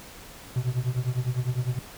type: tone with tremolo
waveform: triangle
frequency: 125.1 Hz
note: B2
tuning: 23 cents sharp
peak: -18 dBFS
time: 0.56-1.79 s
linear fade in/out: 2 ms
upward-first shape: triangle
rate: 9.9 Hz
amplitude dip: 100%
effects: pink hiss -45 dBFS RMS until 1.97 s